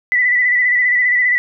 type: tone with vibrato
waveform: sine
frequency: 1975.5 Hz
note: B6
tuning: in tune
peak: -11 dBFS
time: 0.12-1.38 s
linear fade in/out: 0 ms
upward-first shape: square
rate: 15 Hz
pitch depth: 30 cents each way
effects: none